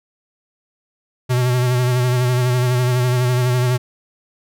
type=tone with vibrato; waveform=square; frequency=124.8 Hz; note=B2; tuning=19 cents sharp; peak=-15 dBFS; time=1.29-3.78 s; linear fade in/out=20 ms; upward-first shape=sine; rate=12 Hz; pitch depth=35 cents each way; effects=none